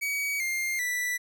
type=tone with pitch steps; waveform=45% pulse; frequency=2265 / 2113 / 1971.8 Hz; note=C#7 / C7 / B6; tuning=+37 / +16 / -3 cents; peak=-27 dBFS; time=0.01-1.18 s; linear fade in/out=20 ms; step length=390 ms; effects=none